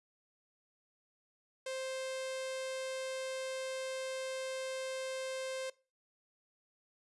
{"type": "tone with notch filter", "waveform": "sawtooth", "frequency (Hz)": 525, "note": "C5", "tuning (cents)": 6, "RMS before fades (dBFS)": -40, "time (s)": [1.66, 5.7], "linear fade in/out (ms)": 5, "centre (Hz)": 1200, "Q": 1.8, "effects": ["noise-tail reverb RT60 0.3 s tail -20 dB re dry", "resampled to 24000 Hz"]}